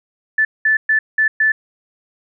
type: tone bursts at uneven times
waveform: sine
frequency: 1751 Hz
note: A6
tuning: 9 cents flat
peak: -11 dBFS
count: 5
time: 0.38-0.45 / 0.65-0.77 / 0.89-0.99 / 1.18-1.28 / 1.4-1.52 s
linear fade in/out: 5 ms
effects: none